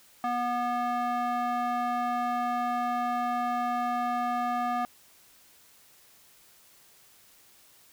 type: tone with band-pass filter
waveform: square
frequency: 242.8 Hz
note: B3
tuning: 29 cents flat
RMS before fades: -29 dBFS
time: 0.24-4.85 s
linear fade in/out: 0 ms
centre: 950 Hz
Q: 3.8
effects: white hiss -58 dBFS RMS until 7.92 s